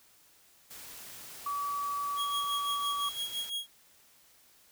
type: noise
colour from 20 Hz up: white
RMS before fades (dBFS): -47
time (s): 0.7-3.5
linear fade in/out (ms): 10
type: tone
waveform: sine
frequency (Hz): 1144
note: D6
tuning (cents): -46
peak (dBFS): -31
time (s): 1.46-3.09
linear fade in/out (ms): 5
type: tone with tremolo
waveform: 45% pulse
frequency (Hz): 3291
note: G#7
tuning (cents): -16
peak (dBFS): -31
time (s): 2.16-3.67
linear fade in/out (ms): 50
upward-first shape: sine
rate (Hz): 5.9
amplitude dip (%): 70
effects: white hiss -62 dBFS RMS until 4.71 s